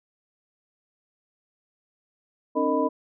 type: tone cluster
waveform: sine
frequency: 268.3 / 303.8 / 457.9 / 619 / 993 Hz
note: C4 / D#4 / A#4 / D#5 / B5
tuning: +44 / -41 / -31 / -9 / +9 cents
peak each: -27 dBFS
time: 2.55-2.89 s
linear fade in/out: 20 ms
effects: none